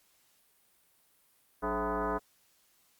sine tone with frequency modulation, 291.4 Hz, D4, 13 cents flat, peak -29 dBFS, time 1.62-2.19 s, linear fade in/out 20 ms, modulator 239 Hz, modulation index 4.5, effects white hiss -68 dBFS RMS until 2.99 s + Opus 48 kbps

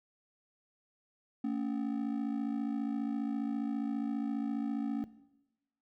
triangle ring-modulated tone, 252.9 Hz, B3, 41 cents sharp, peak -26 dBFS, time 1.44-5.04 s, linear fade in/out 0 ms, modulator 27.4 Hz, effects noise-tail reverb RT60 1.0 s tail -18 dB re dry

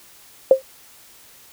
sine tone with exponential decay, 529 Hz, C5, 19 cents sharp, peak -3 dBFS, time 0.51-0.62 s, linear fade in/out 2 ms, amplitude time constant 22 ms, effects white hiss -48 dBFS RMS until 1.52 s

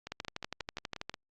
two click trains, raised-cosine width 0.2 ms, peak -19 / -23 dBFS, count 13 / 7, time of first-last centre 0.12-1.096 / 0.07-1.141 s, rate 12.3 / 5.6 Hz, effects low-pass 6000 Hz 12 dB/octave + Opus 48 kbps

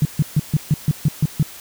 sine tone bursts, 150 Hz, D3, 37 cents sharp, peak -11 dBFS, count 9, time 0.02-1.428 s, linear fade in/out 2 ms, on 32 ms, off 140 ms, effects white hiss -38 dBFS RMS until 1.6 s

